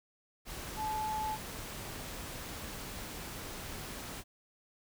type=tone in noise; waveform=sine; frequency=864 Hz; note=A5; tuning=32 cents flat; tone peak=-33 dBFS; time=0.76-1.38 s; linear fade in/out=50 ms; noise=pink; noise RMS=-43 dBFS; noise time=0.45-4.24 s; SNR=+7 dB; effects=none